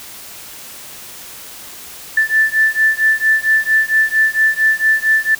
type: beating tone pair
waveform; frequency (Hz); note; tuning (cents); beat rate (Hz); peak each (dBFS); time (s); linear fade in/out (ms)
sine; 1760 / 1764.4; A6 / A6; 0 / +4; 4.4; -14; 2.17-5.35; 5
effects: white hiss -34 dBFS RMS until 5.39 s